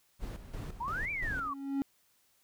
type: noise with tremolo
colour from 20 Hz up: brown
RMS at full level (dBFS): -39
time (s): 0.19-1.52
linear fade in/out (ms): 50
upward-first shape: square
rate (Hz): 2.9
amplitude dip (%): 65
type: exponential two-way sweep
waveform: sine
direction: up then down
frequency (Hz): 888 to 2404 to 1088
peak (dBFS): -33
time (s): 0.8-1.54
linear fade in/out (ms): 10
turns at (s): 1.11
type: tone with exponential growth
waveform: triangle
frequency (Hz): 275.5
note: C#4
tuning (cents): -11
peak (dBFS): -25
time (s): 1.13-1.82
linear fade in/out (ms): 0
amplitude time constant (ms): 150
effects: white hiss -70 dBFS RMS until 2.43 s